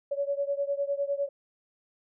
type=beating tone pair; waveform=sine; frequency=560 / 569.9 Hz; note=C#5 / C#5; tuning=+18 / +48 cents; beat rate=9.9 Hz; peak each=-29 / -31 dBFS; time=0.11-1.29 s; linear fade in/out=10 ms; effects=none